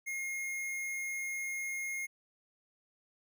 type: tone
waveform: square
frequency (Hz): 2144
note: C7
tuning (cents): +42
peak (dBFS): -36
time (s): 0.06-2.07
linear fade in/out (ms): 20
effects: none